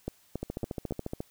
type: two click trains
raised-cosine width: 2 ms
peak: -20 / -19 dBFS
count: 12 / 4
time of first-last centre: 0.43-1.205 / 0.08-0.909 s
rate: 14.2 / 3.62 Hz
effects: white hiss -63 dBFS RMS until 1.3 s